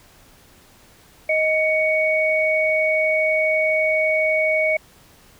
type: tone pair together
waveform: sine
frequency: 626.9 / 2234 Hz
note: D#5 / C#7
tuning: +13 / +13 cents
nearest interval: octave + minor seventh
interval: 2200 cents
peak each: -19 dBFS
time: 1.29-4.77 s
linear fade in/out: 5 ms
effects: pink hiss -51 dBFS RMS until 5.39 s